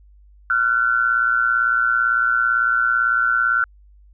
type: tone pair together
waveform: sine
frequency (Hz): 1379 / 1496.9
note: F6 / F#6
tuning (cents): -22 / +20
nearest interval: minor second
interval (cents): 142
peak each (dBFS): -18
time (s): 0.5-3.64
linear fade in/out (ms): 2
effects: added 50 Hz sine -46 dBFS peak until 4.13 s